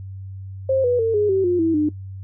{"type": "tone with pitch steps", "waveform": "sine", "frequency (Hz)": [531, 489.7, 451.7, 416.6, 384.2, 354.4, 326.9, 301.5], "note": ["C5", "B4", "A4", "G#4", "G4", "F4", "E4", "D4"], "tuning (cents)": [25, -15, 45, 5, -35, 25, -14, 46], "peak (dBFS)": -15, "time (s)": [0.69, 1.89], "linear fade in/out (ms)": 5, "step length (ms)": 150, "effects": ["noise-tail reverb RT60 0.1 s tail -18 dB re dry", "added 96 Hz sine -31 dBFS peak until 2.23 s"]}